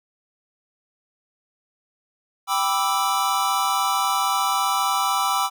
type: chord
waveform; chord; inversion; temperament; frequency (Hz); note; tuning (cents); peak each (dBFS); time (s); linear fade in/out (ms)
square; E minor seventh; first; equal; 784 / 987.8 / 1174.7 / 1318.5; G5 / B5 / D6 / E6; 0 / 0 / 0 / 0; -26; 2.47-5.5; 50
effects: none